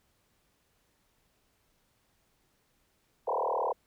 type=tone with frequency modulation; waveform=sine; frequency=731 Hz; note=F#5; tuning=21 cents flat; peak=-27 dBFS; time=3.27-3.73 s; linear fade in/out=10 ms; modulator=38.6 Hz; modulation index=7.2; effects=pink hiss -72 dBFS RMS until 3.86 s